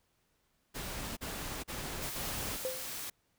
pink noise bursts, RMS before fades -40 dBFS, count 4, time 0.74-2.574 s, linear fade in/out 20 ms, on 430 ms, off 38 ms
white noise, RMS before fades -41 dBFS, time 2.02-3.1 s, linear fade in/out 5 ms
sine tone with exponential decay, 516 Hz, C5, 24 cents flat, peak -30 dBFS, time 2.65-2.94 s, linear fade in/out 0 ms, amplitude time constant 61 ms
effects pink hiss -75 dBFS RMS until 3.38 s

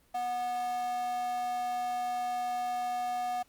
square tone with high-pass filter, 244.1 Hz, B3, 20 cents flat, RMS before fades -33 dBFS, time 0.14-3.43 s, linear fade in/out 10 ms, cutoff 680 Hz, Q 7.5, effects pink hiss -66 dBFS RMS until 3.48 s + Opus 24 kbps

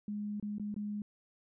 sine tone with dropouts, 207.7 Hz, G#3, in tune, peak -35 dBFS, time 0.08-1.02 s, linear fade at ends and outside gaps 2 ms, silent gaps 0.399-0.426 / 0.583-0.597 / 0.743-0.763 s, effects none

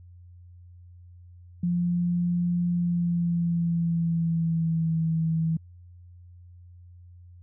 sine tone with pitch glide, 174.61 to 161.98 Hz, F3 to E3, 0 to -30 cents, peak -22 dBFS, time 1.63-5.57 s, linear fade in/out 5 ms, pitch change -130 cents, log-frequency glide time 2.69-4.98 s, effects added 88 Hz sine -46 dBFS peak until 7.42 s

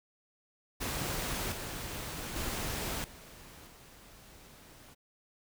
pink noise with level steps, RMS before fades -35 / -40 / -36 / -52 / -55 dBFS, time 0.8-4.95 s, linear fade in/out 20 ms, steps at 1.52 / 2.36 / 3.04 / 3.67 s, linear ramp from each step 2 ms, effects none

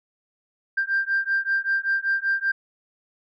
sine beating tone pair, 1581 / 1586.2 Hz, G6 / G6, +14 / +20 cents, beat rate 5.2 Hz, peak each -23 dBFS, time 0.77-2.52 s, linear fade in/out 10 ms, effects tanh soft clip ceiling -15 dBFS

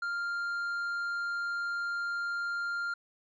sine tone with tanh clipping, 1396.9 Hz, F6, in tune, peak -32 dBFS, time 0.02-2.94 s, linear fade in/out 5 ms, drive 5 dB, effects none

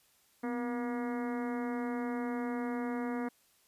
harmonic tone with a mistuned harmonic, 239.1 Hz, A#3, 44 cents sharp, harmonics 1 / 2 / 3 / 4 / 5 / 6 / 7 / 8 / 9, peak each -34 / -40 / -44 / -46 / -48 / -50 / -51 / -52 / -53 dBFS, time 0.43-3.29 s, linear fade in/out 10 ms, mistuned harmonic 1, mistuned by +70 cents, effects white hiss -68 dBFS RMS until 3.67 s + resampled to 32000 Hz

